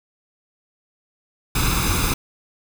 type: noise with comb filter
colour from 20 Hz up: pink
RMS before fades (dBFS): -20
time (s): 1.55-2.14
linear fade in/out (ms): 5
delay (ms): 0.8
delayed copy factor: +0.7
effects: none